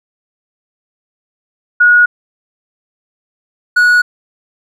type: tone pair in turn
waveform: sine / triangle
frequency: 1451 / 1461.1 Hz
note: F#6 / F#6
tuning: -34 / -22 cents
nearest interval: unison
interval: 12 cents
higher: second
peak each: -4 dBFS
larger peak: neither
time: 1.8-2.06 / 3.76-4.02 s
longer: neither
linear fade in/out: 10 ms
effects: none